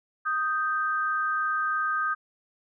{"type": "tone pair together", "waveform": "sine", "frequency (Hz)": [1243, 1566.1], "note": ["D#6", "G6"], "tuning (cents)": [-2, -2], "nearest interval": "major third", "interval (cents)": 400, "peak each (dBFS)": [-26, -28], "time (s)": [0.25, 2.15], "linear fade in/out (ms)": 20, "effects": []}